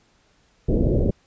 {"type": "low-pass noise", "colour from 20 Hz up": "pink", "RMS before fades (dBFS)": -19, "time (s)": [0.68, 1.11], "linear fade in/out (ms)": 10, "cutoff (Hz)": 560, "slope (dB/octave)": 48, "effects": ["pink hiss -61 dBFS RMS until 1.26 s", "resampled to 16000 Hz"]}